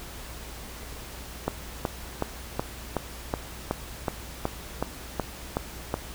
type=click train; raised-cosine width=1 ms; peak=-11 dBFS; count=13; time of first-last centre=1.48-5.941 s; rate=2.69 Hz; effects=added 60 Hz sine -43 dBFS peak until 6.14 s + pink hiss -42 dBFS RMS until 6.14 s